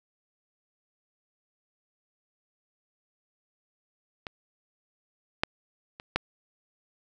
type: clicks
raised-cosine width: 0.3 ms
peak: -20 / -7 / -25 / -8 dBFS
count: 4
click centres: 4.268 / 5.435 / 5.999 / 6.16 s
effects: none